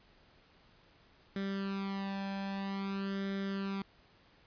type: tone with flanger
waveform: sawtooth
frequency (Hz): 196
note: G3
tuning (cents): 0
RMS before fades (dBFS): -37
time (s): 1.36-3.82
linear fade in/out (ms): 2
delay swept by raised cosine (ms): 0.56 to 1.21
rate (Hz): 0.51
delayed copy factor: +0.8
effects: pink hiss -64 dBFS RMS until 4.46 s + resampled to 11025 Hz